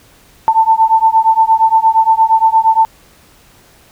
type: beating tone pair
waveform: sine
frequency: 887 / 895.6 Hz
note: A5 / A5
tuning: +14 / +30 cents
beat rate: 8.6 Hz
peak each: -10 dBFS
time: 0.48-2.85 s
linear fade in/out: 0 ms
effects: pink hiss -46 dBFS RMS until 3.91 s